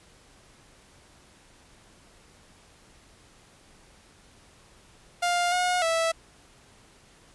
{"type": "tone with pitch steps", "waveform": "sawtooth", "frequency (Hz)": [703, 721, 657], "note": ["F5", "F#5", "E5"], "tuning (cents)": [11, -45, -6], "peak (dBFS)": -19, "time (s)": [5.22, 6.12], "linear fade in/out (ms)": 10, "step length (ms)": 300, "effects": ["pink hiss -56 dBFS RMS until 7.34 s", "resampled to 24000 Hz"]}